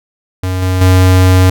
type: tone with level steps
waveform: square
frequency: 92.5 Hz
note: F#2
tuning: in tune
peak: -14 / -11 / -5 dBFS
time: 0.43-1.5 s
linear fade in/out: 5 ms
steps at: 0.62 / 0.81 s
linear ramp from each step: 5 ms
effects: none